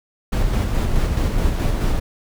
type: noise with tremolo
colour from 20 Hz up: brown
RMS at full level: -17 dBFS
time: 0.32-2 s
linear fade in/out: 10 ms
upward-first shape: square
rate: 4.7 Hz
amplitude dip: 30%
effects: none